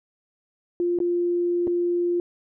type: tone with dropouts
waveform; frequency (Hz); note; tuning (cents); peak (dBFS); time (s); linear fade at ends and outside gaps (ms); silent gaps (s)
sine; 349.2; F4; 0; -20; 0.8-2.2; 1; 0.988-1.002 / 1.671-1.676
effects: none